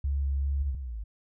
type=tone with vibrato; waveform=sine; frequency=69.3 Hz; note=C#2; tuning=in tune; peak=-25 dBFS; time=0.04-0.75 s; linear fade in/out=5 ms; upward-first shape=square; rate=2.5 Hz; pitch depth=11 cents each way
type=exponential two-way sweep; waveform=sine; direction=up then down; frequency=50 to 77 to 50 Hz; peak=-33 dBFS; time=0.6-1.04 s; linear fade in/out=10 ms; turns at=0.71 s
effects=none